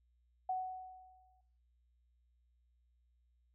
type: tone with exponential decay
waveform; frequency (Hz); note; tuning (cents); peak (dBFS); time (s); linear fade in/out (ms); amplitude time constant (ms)
sine; 745; F#5; +12; -32; 0.49-1.41; 5; 200
effects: noise-tail reverb RT60 0.6 s tail -17 dB re dry + added 60 Hz sine -70 dBFS peak until 3.54 s